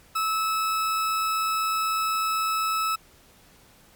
40% pulse tone, 1302 Hz, E6, 22 cents flat, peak -22 dBFS, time 0.15-2.96 s, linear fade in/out 10 ms, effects pink hiss -55 dBFS RMS until 3.95 s + MP3 96 kbps

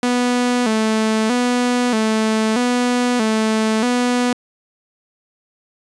sawtooth tone with vibrato, 232.1 Hz, A#3, 7 cents flat, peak -11 dBFS, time 0.03-4.33 s, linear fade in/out 2 ms, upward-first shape square, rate 0.79 Hz, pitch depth 100 cents each way, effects resampled to 22050 Hz

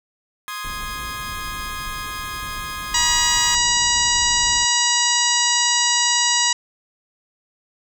sawtooth chord, Ab major, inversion first, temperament equal, 1046.5 / 1244.5 / 1661.2 Hz, C6 / Eb6 / Ab6, 0 / 0 / 0 cents, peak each -29 / -28 / -29 dBFS, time 0.48-3.55 s, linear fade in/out 0 ms
brown noise, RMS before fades -35 dBFS, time 0.64-4.65 s, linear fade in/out 5 ms
harmonic tone, 962 Hz, B5, 46 cents flat, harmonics 1 / 2 / 3 / 4 / 5 / 6 / 7 / 8, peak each -24 / -24 / -24 / -24 / -24 / -24 / -24 / -24 dBFS, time 2.94-6.53 s, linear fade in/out 5 ms
effects none

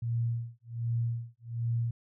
sine tone with tremolo, 117 Hz, A#2, 7 cents sharp, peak -26 dBFS, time 0.02-1.91 s, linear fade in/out 5 ms, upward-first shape sine, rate 1.3 Hz, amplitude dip 100%, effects none

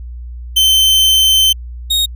40% pulse tone pair in turn, 3089 / 3739 Hz, G7 / A#7, -26 / +4 cents, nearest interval minor third, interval 330 cents, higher second, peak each -7 / -10 dBFS, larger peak first, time 0.56-1.53 / 1.9-2.06 s, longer first, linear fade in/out 10 ms, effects added 60 Hz sine -25 dBFS peak until 2.15 s

